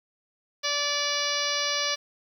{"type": "harmonic tone with a mistuned harmonic", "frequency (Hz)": 580, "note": "D5", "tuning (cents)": -22, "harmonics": [1, 2, 3, 4, 5, 6, 7, 8, 9, 10], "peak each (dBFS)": [-34, -34, -34, -34, -34, -34, -34, -34, -34, -34], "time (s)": [0.63, 1.96], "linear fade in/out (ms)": 20, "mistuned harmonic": 9, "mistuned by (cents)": -37, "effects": ["9-bit"]}